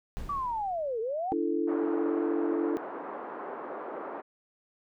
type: noise with exponential decay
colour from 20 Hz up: brown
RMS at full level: -36 dBFS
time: 0.17-1.19 s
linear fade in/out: 0 ms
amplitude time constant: 220 ms
type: linear two-way sweep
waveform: sine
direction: down then up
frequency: 1174.7 to 429.4 to 796 Hz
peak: -29 dBFS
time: 0.29-1.33 s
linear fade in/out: 5 ms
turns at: 1 s
type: chord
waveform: sine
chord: D suspended second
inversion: none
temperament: equal with one note detuned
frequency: 293.7 / 337.7 / 440 Hz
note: D4 / E4 / A4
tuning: 0 / +42 / 0 cents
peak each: -31 / -29 / -32 dBFS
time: 1.32-2.77 s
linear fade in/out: 0 ms
type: band-pass noise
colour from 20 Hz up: pink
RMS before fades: -39 dBFS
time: 1.67-4.22 s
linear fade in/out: 20 ms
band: 320 to 1300 Hz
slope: 24 dB/octave
effects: none